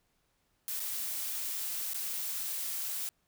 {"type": "noise with dropouts", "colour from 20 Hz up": "blue", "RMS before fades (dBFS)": -36, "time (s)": [0.68, 3.09], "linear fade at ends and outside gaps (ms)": 0, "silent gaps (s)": [[0.796, 0.802], [1.934, 1.944]], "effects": ["pink hiss -75 dBFS RMS until 3.27 s"]}